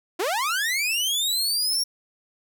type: linear sweep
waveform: sawtooth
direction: up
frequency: 315.4 to 5600 Hz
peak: -19 dBFS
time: 0.19-1.84 s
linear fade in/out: 10 ms
effects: none